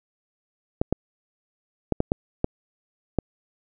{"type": "clicks", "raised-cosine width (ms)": 2, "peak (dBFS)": -7, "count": 7, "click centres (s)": [0.815, 0.926, 1.923, 2.004, 2.119, 2.444, 3.187], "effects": []}